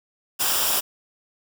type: noise with comb filter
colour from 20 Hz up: white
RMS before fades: -22 dBFS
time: 0.39-0.81 s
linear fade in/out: 20 ms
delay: 0.47 ms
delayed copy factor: -0.6
effects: none